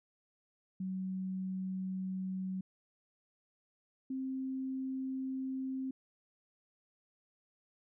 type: tone pair in turn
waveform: sine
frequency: 187.9 / 263.4 Hz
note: F#3 / C4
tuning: +27 / +12 cents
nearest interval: tritone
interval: 585 cents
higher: second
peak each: -35 / -35 dBFS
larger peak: neither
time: 0.8-2.61 / 4.1-5.91 s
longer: neither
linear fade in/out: 5 ms
effects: none